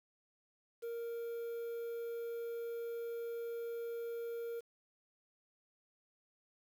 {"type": "tone with quantisation", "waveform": "triangle", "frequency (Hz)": 466.2, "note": "A#4", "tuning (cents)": 0, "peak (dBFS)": -37, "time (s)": [0.82, 4.61], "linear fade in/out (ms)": 20, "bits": 10, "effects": []}